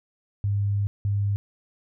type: tone pair in turn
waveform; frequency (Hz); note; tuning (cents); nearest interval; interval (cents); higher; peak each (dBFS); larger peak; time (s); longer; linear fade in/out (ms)
sine; 101.1 / 101.1; G#2 / G#2; -46 / -46; unison; 0; neither; -21; neither; 0.44-0.87 / 1.05-1.36; first; 0
effects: none